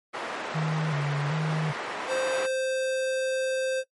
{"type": "band-pass noise", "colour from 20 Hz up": "white", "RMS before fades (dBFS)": -34, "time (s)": [0.13, 2.47], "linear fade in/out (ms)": 20, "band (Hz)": [320, 1500], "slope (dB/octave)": 12}
{"type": "tone with vibrato", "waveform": "triangle", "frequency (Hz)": 150.3, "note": "D3", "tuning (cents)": 40, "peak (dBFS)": -23, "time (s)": [0.54, 1.73], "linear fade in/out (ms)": 20, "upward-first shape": "square", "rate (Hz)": 1.3, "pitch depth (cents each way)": 69}
{"type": "tone", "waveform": "square", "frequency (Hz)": 523.3, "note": "C5", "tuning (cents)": 0, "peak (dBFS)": -26, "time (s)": [2.07, 3.84], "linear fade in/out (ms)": 50}
{"effects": ["noise-tail reverb RT60 0.1 s tail -18 dB re dry", "MP3 48 kbps"]}